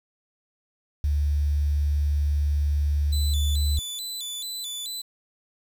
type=tone; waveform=sine; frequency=72.9 Hz; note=D2; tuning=12 cents flat; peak=-20 dBFS; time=1.04-3.79 s; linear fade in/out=0 ms
type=tone with vibrato; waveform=sawtooth; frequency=3735 Hz; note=A#7; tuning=3 cents sharp; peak=-28 dBFS; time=3.12-5.02 s; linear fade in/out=10 ms; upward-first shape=square; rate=2.3 Hz; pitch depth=120 cents each way
effects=8-bit